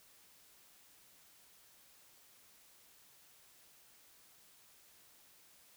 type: silence
effects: white hiss -64 dBFS RMS until 5.76 s